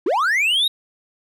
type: linear sweep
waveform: triangle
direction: up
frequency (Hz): 293.7 to 3852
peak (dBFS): -14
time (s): 0.06-0.68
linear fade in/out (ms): 5
effects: none